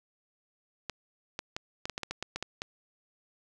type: clicks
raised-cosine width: 0.2 ms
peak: -17 dBFS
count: 12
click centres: 0.897 / 1.391 / 1.565 / 1.855 / 1.897 / 1.979 / 2.033 / 2.11 / 2.226 / 2.36 / 2.426 / 2.619 s
effects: none